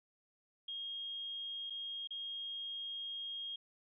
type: tone with dropouts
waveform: sine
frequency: 3250 Hz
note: G#7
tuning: 38 cents flat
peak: -40 dBFS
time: 0.68-3.56 s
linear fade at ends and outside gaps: 5 ms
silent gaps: 1.699-1.704 / 2.074-2.106 s
effects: none